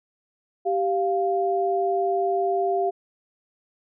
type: tone pair together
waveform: sine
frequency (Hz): 390.3 / 698.5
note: G4 / F5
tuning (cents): -8 / 0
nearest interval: minor seventh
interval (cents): 1008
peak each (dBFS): -23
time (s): 0.65-2.91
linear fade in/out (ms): 20
effects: none